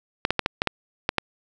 clicks, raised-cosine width 0.3 ms, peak -4 dBFS, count 8, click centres 0.251 / 0.306 / 0.393 / 0.461 / 0.619 / 0.673 / 1.091 / 1.183 s, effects none

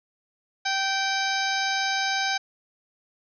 harmonic tone with a mistuned harmonic, 778 Hz, G5, 13 cents flat, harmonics 1 / 2 / 3 / 4 / 5 / 6 / 7 / 8, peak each -28 / -28 / -32 / -36 / -32 / -35 / -34 / -37 dBFS, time 0.65-2.38 s, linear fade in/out 10 ms, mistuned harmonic 7, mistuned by -88 cents, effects none

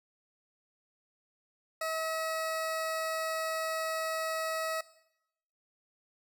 20% pulse tone, 642 Hz, E5, 46 cents flat, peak -27 dBFS, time 1.81-4.81 s, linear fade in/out 5 ms, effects noise-tail reverb RT60 0.8 s tail -17 dB re dry

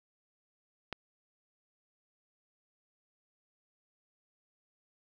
click, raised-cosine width 0.3 ms, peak -20 dBFS, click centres 0.927 s, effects none

